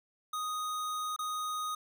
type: tone with dropouts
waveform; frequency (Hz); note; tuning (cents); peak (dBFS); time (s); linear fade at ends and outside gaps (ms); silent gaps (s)
square; 1244.5; D#6; 0; -34; 0.33-1.75; 5; 1.163-1.189
effects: none